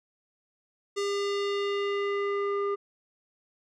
square tone with low-pass filter sweep, 402.5 Hz, G4, 46 cents sharp, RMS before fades -29 dBFS, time 0.96-2.76 s, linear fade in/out 20 ms, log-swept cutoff 6600 to 1200 Hz, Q 1.5, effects none

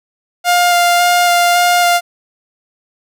sawtooth tone with vibrato, 703 Hz, F5, 11 cents sharp, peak -5 dBFS, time 0.44-2.01 s, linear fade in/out 50 ms, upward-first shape square, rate 1.8 Hz, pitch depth 9 cents each way, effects none

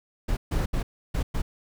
brown noise bursts at uneven times, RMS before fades -25 dBFS, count 5, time 0.28-0.37 / 0.51-0.66 / 0.73-0.83 / 1.14-1.23 / 1.34-1.42 s, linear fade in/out 10 ms, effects none

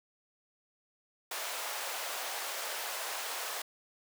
pink high-pass noise, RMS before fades -38 dBFS, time 1.31-3.62 s, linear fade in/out 5 ms, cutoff 560 Hz, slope 24 dB/octave, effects none

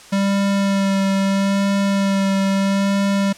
square tone with vibrato, 196.5 Hz, G3, 4 cents sharp, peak -16 dBFS, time 0.12-3.33 s, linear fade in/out 10 ms, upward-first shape sine, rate 0.77 Hz, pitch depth 16 cents each way, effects white hiss -42 dBFS RMS until 3.37 s + low-pass 8000 Hz 12 dB/octave

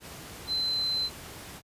sine tone in noise, 4069 Hz, C8, 49 cents flat, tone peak -26 dBFS, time 0.47-1.1 s, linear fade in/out 50 ms, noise pink, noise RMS -43 dBFS, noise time 0-1.62 s, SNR +14 dB, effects high-pass 60 Hz 12 dB/octave + resampled to 32000 Hz

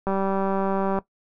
click train, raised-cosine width 1 ms, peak -12 dBFS, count 179, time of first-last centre 0.07-0.988 s, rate 194 Hz, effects noise-tail reverb RT60 0.1 s tail -17 dB re dry

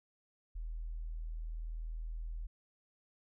sine tone, 40.35 Hz, E1, 36 cents flat, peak -38 dBFS, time 0.55-2.47 s, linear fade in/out 10 ms, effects none

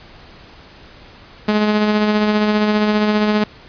sawtooth tone with tremolo, 211.3 Hz, G#3, 30 cents sharp, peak -8 dBFS, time 1.48-3.44 s, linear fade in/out 5 ms, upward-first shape sine, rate 15 Hz, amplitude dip 35%, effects pink hiss -42 dBFS RMS until 3.68 s + resampled to 11025 Hz

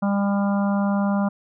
harmonic tone, 200 Hz, G3, 35 cents sharp, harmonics 1 / 3 / 4 / 5 / 6 / 7, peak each -19 / -29 / -31 / -33 / -35 / -36 dBFS, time 0.02-1.29 s, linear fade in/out 10 ms, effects none

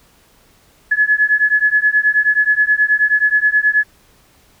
sine beating tone pair, 1700 / 1709.4 Hz, G#6 / G#6, +40 / +49 cents, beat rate 9.4 Hz, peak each -14 dBFS, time 0.91-3.84 s, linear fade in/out 10 ms, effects pink hiss -52 dBFS RMS until 4.6 s

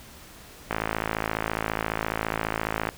click train, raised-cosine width 0.5 ms, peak -10 dBFS, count 120, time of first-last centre 0.71-2.889 s, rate 54.6 Hz, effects pink hiss -47 dBFS RMS until 2.97 s

